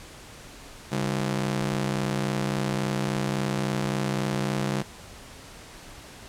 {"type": "ring-modulated tone", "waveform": "sawtooth", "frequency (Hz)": 168.6, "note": "E3", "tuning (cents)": 39, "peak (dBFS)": -18, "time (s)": [0.91, 4.83], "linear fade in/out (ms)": 20, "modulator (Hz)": 31.8, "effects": ["pink hiss -45 dBFS RMS until 6.28 s", "low-pass 10000 Hz 12 dB/octave"]}